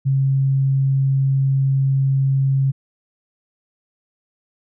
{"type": "tone", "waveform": "sine", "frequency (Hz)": 135.5, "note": "C#3", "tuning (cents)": -39, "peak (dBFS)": -14, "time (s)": [0.05, 2.72], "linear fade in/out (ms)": 20, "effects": []}